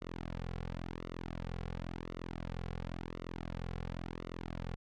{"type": "tone with flanger", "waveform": "sawtooth", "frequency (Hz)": 42.83, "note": "F1", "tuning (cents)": -33, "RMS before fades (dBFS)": -42, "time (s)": [0.01, 4.76], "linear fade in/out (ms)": 10, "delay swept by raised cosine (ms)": [1.2, 3.3], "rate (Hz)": 0.94, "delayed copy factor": -0.85, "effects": ["low-pass 4000 Hz 12 dB/octave"]}